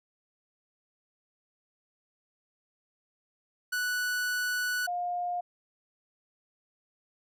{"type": "tone pair in turn", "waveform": ["45% pulse", "sine"], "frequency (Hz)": [1480, 709], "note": ["F#6", "F5"], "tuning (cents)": [0, 26], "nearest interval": "octave + minor second", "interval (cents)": 1274, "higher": "first", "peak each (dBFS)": [-28, -29], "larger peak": "first", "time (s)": [[3.72, 4.87], [4.87, 5.41]], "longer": "first", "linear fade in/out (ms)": 10, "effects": []}